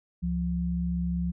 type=tone pair together; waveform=sine; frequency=69.3 / 174.63 Hz; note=C#2 / F3; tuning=0 / 0 cents; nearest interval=octave + major third; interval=1600 cents; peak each=-31 / -27 dBFS; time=0.22-1.32 s; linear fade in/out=20 ms; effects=none